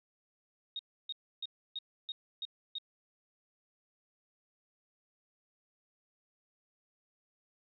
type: tone bursts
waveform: sine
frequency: 3729 Hz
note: A#7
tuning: in tune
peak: -36 dBFS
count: 7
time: 0.76-2.784 s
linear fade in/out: 2 ms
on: 32 ms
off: 300 ms
effects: none